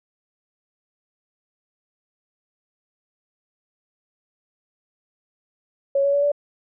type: tone with pitch steps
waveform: sine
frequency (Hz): 554 / 562.1 / 570.2 / 578.5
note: C#5 / C#5 / C#5 / D5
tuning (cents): -1 / +24 / +49 / -26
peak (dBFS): -16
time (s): 5.95-6.318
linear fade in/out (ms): 5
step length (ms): 92
effects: none